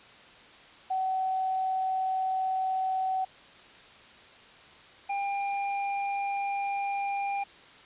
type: tone pair in turn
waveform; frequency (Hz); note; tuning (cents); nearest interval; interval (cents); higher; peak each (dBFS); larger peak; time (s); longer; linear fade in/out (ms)
sine / square; 756 / 799.1; F#5 / G5; +37 / +33; minor second; 96; second; -26 / -29; first; 0.9-3.25 / 5.09-7.44; neither; 10
effects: white hiss -52 dBFS RMS until 7.85 s + resampled to 8000 Hz